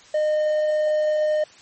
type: tone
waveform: triangle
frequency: 611 Hz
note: D#5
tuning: 32 cents flat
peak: -16 dBFS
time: 0.14-1.44 s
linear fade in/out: 5 ms
effects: white hiss -49 dBFS RMS until 1.61 s + MP3 32 kbps